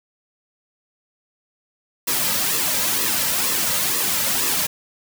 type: noise with flanger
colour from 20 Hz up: white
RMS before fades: -21 dBFS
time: 2.07-4.67 s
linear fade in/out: 10 ms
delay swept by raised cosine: 1.3 to 2.8 ms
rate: 2.1 Hz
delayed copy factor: -0.65
effects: none